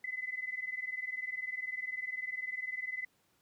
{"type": "tone pair together", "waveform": "sine", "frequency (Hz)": [2011, 2031], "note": ["B6", "B6"], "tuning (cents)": [31, 48], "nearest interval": "unison", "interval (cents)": 17, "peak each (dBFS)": [-39, -39], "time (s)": [0.04, 3.05], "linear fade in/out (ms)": 5, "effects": ["pink hiss -72 dBFS RMS until 3.41 s", "high-pass 100 Hz 12 dB/octave"]}